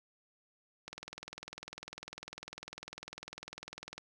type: click train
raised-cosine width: 0.2 ms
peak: -26 dBFS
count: 63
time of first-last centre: 0.88-3.98 s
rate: 20 Hz
effects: none